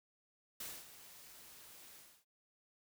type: noise with ADSR envelope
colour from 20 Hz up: white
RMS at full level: -44 dBFS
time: 0.6-2.25 s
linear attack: 4 ms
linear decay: 240 ms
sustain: -13 dB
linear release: 290 ms
effects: none